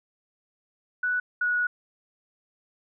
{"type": "tone pair in turn", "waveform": "sine", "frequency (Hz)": [1480, 1461.3], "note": ["F#6", "F#6"], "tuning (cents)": [0, -22], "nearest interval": "unison", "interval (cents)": 22, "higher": "first", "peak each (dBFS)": [-23, -22], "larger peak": "second", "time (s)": [[1.03, 1.2], [1.41, 1.67]], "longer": "second", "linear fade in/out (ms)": 5, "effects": []}